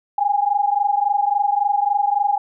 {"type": "tone pair together", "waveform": "sine", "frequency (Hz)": [806.4, 830], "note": ["G5", "G#5"], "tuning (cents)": [49, -1], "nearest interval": "unison", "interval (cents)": 50, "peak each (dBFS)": [-18, -19], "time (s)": [0.18, 2.38], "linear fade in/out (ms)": 5, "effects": []}